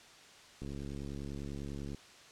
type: click train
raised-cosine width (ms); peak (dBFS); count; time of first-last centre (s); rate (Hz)
3; -30; 94; 0.62-1.947; 70.1
effects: white hiss -56 dBFS RMS until 2.31 s + low-pass 6000 Hz 12 dB/octave

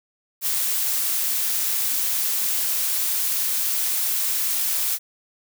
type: noise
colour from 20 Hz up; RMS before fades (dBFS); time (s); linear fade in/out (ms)
blue; -23; 0.41-4.99; 50
effects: none

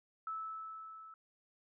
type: tone with level ramp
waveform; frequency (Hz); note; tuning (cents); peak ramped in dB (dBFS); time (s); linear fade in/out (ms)
sine; 1308; E6; -14; -37 to -51; 0.27-1.14; 2
effects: none

